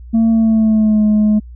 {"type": "tone with pitch glide", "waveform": "sine", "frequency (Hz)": [226, 212.1], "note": ["A3", "G#3"], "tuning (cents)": [47, 37], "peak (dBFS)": -6, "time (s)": [0.13, 1.4], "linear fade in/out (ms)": 20, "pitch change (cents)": -110, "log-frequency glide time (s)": [0.31, 1.04], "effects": ["tanh soft clip ceiling -8 dBFS", "added 60 Hz sine -31 dBFS peak until 1.55 s"]}